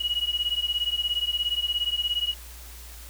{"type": "beating tone pair", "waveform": "sine", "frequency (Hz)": [2897, 2914], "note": ["F#7", "F#7"], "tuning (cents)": [-37, -27], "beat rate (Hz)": 17, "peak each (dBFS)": -27, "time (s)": [0, 2.34], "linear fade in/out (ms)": 10, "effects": ["added 59 Hz sine -42 dBFS peak until 3.09 s", "white hiss -46 dBFS RMS until 3.09 s"]}